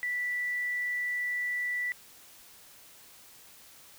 sine tone, 1967 Hz, B6, 7 cents flat, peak -29 dBFS, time 0.03-1.92 s, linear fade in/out 0 ms, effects white hiss -54 dBFS RMS until 3.98 s

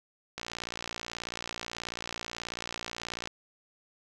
click train, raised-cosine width 0.2 ms, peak -18 dBFS, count 170, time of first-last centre 0.38-3.274 s, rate 58.4 Hz, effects none

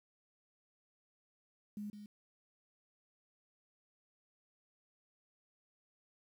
sine tone with echo, 207.7 Hz, G#3, in tune, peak -40 dBFS, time 1.77-1.9 s, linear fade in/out 2 ms, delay 160 ms, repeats 1, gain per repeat -8 dB, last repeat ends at 2.06 s, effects 11-bit

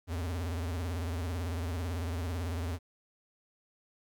square tone with vibrato, 85.2 Hz, F2, 42 cents flat, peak -33 dBFS, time 0.07-2.79 s, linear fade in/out 50 ms, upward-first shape triangle, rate 18 Hz, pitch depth 180 cents each way, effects 11-bit

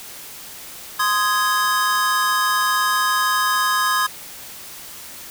square chord, Ab major, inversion first, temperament just, 1038.3 / 1245.9 / 1661.2 Hz, C6 / Eb6 / Ab6, -14 / +2 / 0 cents, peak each -22 dBFS, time 0.99-4.07 s, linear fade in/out 10 ms, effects white hiss -37 dBFS RMS until 5.3 s

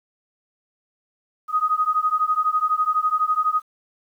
sine beating tone pair, 1244.5 / 1256.5 Hz, D#6 / D#6, 0 / +17 cents, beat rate 12 Hz, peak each -21 dBFS, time 1.48-3.62 s, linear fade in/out 50 ms, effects 9-bit

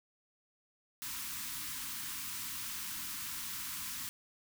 white band-stop noise, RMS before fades -41 dBFS, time 1.02-4.09 s, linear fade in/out 0 ms, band 320 to 910 Hz, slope 96 dB/octave, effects none

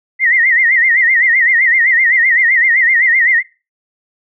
sine tone with vibrato, 1971 Hz, B6, 4 cents flat, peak -8 dBFS, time 0.19-3.43 s, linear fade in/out 50 ms, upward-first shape sine, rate 7.8 Hz, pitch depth 130 cents each way, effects noise-tail reverb RT60 0.3 s tail -21 dB re dry

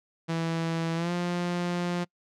sawtooth tone with pitch glide, 164.81 to 175.62 Hz, E3 to F3, 0 to +10 cents, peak -23 dBFS, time 0.28-2.05 s, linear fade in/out 20 ms, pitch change +110 cents, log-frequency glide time 0.95-1.12 s, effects noise-tail reverb RT60 0.1 s tail -26 dB re dry + low-pass 6000 Hz 12 dB/octave

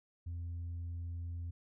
sine tone, 85.5 Hz, F2, 36 cents flat, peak -36 dBFS, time 0.26-1.51 s, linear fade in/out 10 ms, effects tanh soft clip ceiling -37 dBFS

